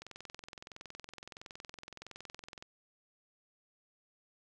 click train, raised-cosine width 0.2 ms, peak -29 dBFS, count 57, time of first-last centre 0.02-2.625 s, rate 21.5 Hz, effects none

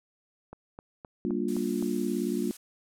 click train, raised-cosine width 1 ms, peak -28 dBFS, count 6, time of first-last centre 0.53-1.825 s, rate 3.86 Hz
sine chord, G minor seventh, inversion none, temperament just, 196 / 235.2 / 294 / 352.8 Hz, G3 / Bb3 / D4 / F4, 0 / +16 / +2 / +18 cents, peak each -33 / -31 / -33 / -32 dBFS, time 1.25-2.51 s, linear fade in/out 0 ms
blue noise, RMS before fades -43 dBFS, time 1.48-2.57 s, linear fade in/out 5 ms
effects low-pass 11000 Hz 12 dB/octave

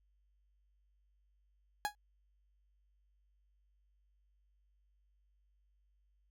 30% pulse tone with exponential decay, 830.6 Hz, G#5, in tune, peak -26 dBFS, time 1.85-1.95 s, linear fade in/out 0 ms, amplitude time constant 20 ms, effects added 50 Hz sine -70 dBFS peak until 6.3 s

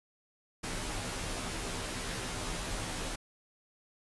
pink noise with comb filter, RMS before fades -37 dBFS, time 0.63-3.16 s, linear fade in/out 10 ms, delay 14 ms, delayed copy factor -0.95, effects resampled to 24000 Hz

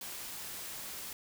white noise, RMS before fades -43 dBFS, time 0.01-1.13 s, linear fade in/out 2 ms, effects none

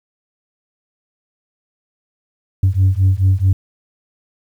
sine beating tone pair, 92.8 / 97.4 Hz, F#2 / G2, +6 / -11 cents, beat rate 4.6 Hz, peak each -12 dBFS, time 2.63-3.53 s, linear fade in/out 5 ms, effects tanh soft clip ceiling -7 dBFS + 8-bit

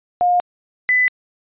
sine tone pair in turn, 712 / 2001 Hz, F5 / B6, +33 / +22 cents, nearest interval octave + tritone, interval 1789 cents, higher second, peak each -12 dBFS, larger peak neither, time 0.21-0.4 / 0.89-1.08 s, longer neither, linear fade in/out 0 ms, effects resampled to 8000 Hz

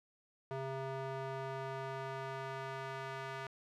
square tone with band-pass filter sweep, 134.1 Hz, C3, 43 cents sharp, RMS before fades -42 dBFS, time 0.51-3.47 s, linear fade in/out 0 ms, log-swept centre 660 to 1400 Hz, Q 0.91, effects none

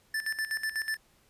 square tone with tremolo, 1760 Hz, A6, in tune, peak -29 dBFS, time 0.14-0.97 s, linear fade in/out 5 ms, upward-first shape square, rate 8.1 Hz, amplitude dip 75%, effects pink hiss -65 dBFS RMS until 1.29 s + resampled to 32000 Hz

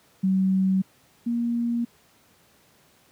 sine tone pair in turn, 189.8 / 235.9 Hz, F#3 / A#3, +44 / +21 cents, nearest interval major third, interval 377 cents, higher second, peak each -18 / -22 dBFS, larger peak first, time 0.23-0.82 / 1.26-1.85 s, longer neither, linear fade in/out 10 ms, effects pink hiss -59 dBFS RMS until 3.11 s + high-pass 100 Hz 12 dB/octave

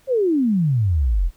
sine exponential sweep, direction down, 554.4 to 37.56 Hz, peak -15 dBFS, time 0.07-1.31 s, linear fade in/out 50 ms, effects pink hiss -57 dBFS RMS until 1.36 s

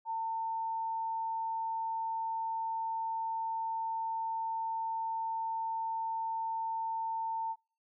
sine tone, 900 Hz, A5, 39 cents sharp, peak -32 dBFS, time 0.05-7.56 s, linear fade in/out 50 ms, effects noise-tail reverb RT60 0.4 s tail -26 dB re dry

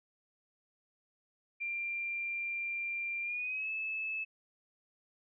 sine tone with pitch glide, 2378 to 2608 Hz, D7 to E7, +21 to -19 cents, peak -34 dBFS, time 1.6-4.25 s, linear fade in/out 20 ms, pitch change +160 cents, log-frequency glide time 3.22-3.7 s, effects none

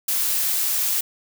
blue noise, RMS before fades -22 dBFS, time 0.08-1.01 s, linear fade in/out 5 ms, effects none

